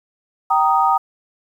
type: chord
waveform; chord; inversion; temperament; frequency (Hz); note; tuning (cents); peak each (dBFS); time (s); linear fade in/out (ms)
sine; Eb major; first; just; 777.8 / 933.4 / 1244.5; G5 / Bb5 / Eb6; -14 / +2 / 0; -17; 0.5-0.98; 10
effects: 8-bit

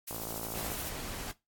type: noise with tremolo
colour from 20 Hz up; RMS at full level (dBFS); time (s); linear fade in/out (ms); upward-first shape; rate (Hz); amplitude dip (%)
blue; -38; 0.07-0.9; 10; triangle; 14; 40
type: click train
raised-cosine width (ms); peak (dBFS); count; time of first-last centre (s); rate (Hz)
1; -26; 35; 0.11-0.718; 55.9
type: noise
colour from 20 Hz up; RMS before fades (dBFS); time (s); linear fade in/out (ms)
pink; -40; 0.54-1.32; 10
effects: noise-tail reverb RT60 0.2 s tail -18 dB re dry + AAC 64 kbps

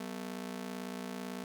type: ring-modulated tone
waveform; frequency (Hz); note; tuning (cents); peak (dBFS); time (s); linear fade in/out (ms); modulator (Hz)
sawtooth; 220; A3; 0; -32; 0-1.44; 2; 29
effects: none

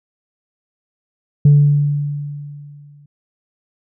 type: tone with exponential decay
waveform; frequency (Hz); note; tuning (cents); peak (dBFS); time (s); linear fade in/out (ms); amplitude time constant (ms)
sine; 145.1; D3; -21; -3; 1.45-3.06; 5; 350
effects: tanh soft clip ceiling -3 dBFS

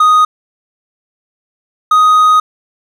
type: tone pair in turn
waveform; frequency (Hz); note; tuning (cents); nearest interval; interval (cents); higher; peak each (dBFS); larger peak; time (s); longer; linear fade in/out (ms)
triangle; 1244.5 / 1249.5; D#6 / D#6; 0 / +7; unison; 7; second; -3; neither; 0-0.25 / 1.91-2.4; second; 5
effects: none

